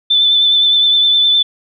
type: tone with vibrato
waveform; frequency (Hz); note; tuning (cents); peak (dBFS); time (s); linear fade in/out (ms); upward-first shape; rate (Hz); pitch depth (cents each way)
sine; 3520; A7; 0; -8; 0.1-1.43; 10; sine; 9.7; 23
effects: none